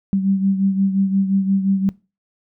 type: beating tone pair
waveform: sine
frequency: 193.5 / 199.2 Hz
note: G3 / G3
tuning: -22 / +28 cents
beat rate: 5.7 Hz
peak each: -16 / -23 dBFS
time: 0.13-1.89 s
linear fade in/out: 0 ms
effects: noise-tail reverb RT60 0.3 s tail -22 dB re dry